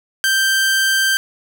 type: tone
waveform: sawtooth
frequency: 1568 Hz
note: G6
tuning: in tune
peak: -10 dBFS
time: 0.24-1.17 s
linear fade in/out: 0 ms
effects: none